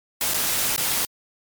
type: noise with dropouts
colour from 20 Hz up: white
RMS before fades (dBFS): -23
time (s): 0.21-1.05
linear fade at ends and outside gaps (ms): 1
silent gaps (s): 0.337-0.343 / 0.763-0.778
effects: MP3 96 kbps